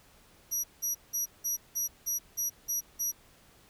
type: tone bursts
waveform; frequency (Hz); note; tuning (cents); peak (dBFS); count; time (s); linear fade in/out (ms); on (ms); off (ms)
30% pulse; 5800; F#8; -35; -25; 9; 0.51-3.12; 20; 130; 180
effects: pink hiss -60 dBFS RMS until 3.69 s